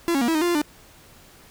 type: tone with pitch steps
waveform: 45% pulse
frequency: 340.2 / 275.2 / 237.7 / 326 / 308.6 / 349.6 / 346.9 / 297.7 Hz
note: F4 / C#4 / A#3 / E4 / D#4 / F4 / F4 / D4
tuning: -45 / -12 / +34 / -19 / -14 / +2 / -12 / +24 cents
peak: -19 dBFS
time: 0.08-0.616 s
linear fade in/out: 0 ms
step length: 67 ms
effects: pink hiss -50 dBFS RMS until 1.5 s